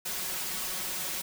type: noise with comb filter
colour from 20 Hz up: white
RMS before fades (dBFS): -34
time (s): 0.05-1.22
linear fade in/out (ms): 10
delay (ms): 5.4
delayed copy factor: +0.75
effects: none